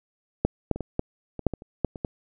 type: clicks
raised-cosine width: 2 ms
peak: -6 / -8 / -20 / -16 / -10 / -20 / -6 / -17 / -29 / -8 / -23 / -14 dBFS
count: 12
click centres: 0.45 / 0.713 / 0.76 / 0.807 / 0.994 / 1.393 / 1.467 / 1.537 / 1.621 / 1.847 / 1.958 / 2.048 s
effects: none